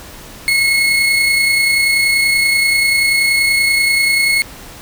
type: tone with amplitude modulation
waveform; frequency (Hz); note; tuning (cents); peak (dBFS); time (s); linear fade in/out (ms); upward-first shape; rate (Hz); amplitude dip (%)
35% pulse; 2176; C#7; -33; -8; 0.48-4.42; 0; sine; 30.4; 30
effects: pink hiss -35 dBFS RMS until 4.81 s